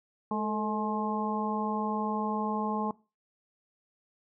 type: harmonic tone with a mistuned harmonic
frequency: 212.5 Hz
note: G#3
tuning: 40 cents sharp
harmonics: 1 / 2 / 3 / 4 / 5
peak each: -31 / -36 / -41 / -34 / -35 dBFS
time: 0.31-2.91 s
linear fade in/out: 2 ms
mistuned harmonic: 2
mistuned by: +59 cents
effects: noise-tail reverb RT60 0.3 s tail -21 dB re dry